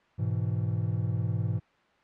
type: chord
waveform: triangle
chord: E major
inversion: first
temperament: equal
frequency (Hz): 103.83 / 123.47 / 164.81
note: G#2 / B2 / E3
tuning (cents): 0 / 0 / 0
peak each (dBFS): -27 / -29 / -32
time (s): 0.18-1.6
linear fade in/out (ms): 20
effects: white hiss -63 dBFS RMS until 2.03 s + low-pass 2000 Hz 12 dB/octave